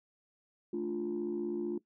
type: chord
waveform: sine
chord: D minor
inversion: second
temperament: equal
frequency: 220 / 293.7 / 349.2 Hz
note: A3 / D4 / F4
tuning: 0 / 0 / 0 cents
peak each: -38 / -38 / -33 dBFS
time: 0.73-1.78 s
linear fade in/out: 5 ms
effects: noise-tail reverb RT60 0.1 s tail -19 dB re dry + tanh soft clip ceiling -27 dBFS